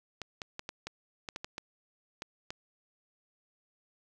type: clicks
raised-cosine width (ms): 0.2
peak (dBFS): -21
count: 11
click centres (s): 0.217 / 0.418 / 0.594 / 0.691 / 0.87 / 1.288 / 1.361 / 1.445 / 1.581 / 2.221 / 2.505
effects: none